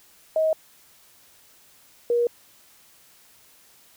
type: tone pair in turn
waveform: sine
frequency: 633 / 476.3 Hz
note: D#5 / A#4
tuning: +30 / +37 cents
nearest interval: perfect fourth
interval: 493 cents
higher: first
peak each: -18 dBFS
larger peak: neither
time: 0.36-0.53 / 2.1-2.27 s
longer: neither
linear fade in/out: 2 ms
effects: white hiss -55 dBFS RMS until 3.96 s